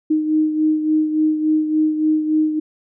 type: beating tone pair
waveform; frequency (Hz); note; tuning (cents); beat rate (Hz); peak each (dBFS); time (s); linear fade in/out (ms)
sine; 309.4 / 312.9; D#4 / D#4; -10 / +10; 3.5; -15 / -23; 0.1-2.6; 10
effects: none